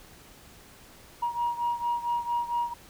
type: beating tone pair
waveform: sine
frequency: 950 / 954.4 Hz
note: A#5 / A#5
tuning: +33 / +41 cents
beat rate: 4.4 Hz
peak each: -27 / -30 dBFS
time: 1.22-2.74 s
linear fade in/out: 10 ms
effects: tanh soft clip ceiling -21 dBFS + pink hiss -52 dBFS RMS until 2.89 s